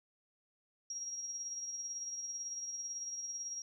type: tone with tremolo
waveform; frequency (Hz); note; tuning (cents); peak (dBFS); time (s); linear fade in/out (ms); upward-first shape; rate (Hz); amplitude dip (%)
sine; 5640; F8; +16; -37; 0.9-3.62; 2; triangle; 18; 50
effects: 12-bit